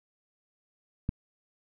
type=click; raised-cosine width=5 ms; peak=-16 dBFS; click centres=1.091 s; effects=none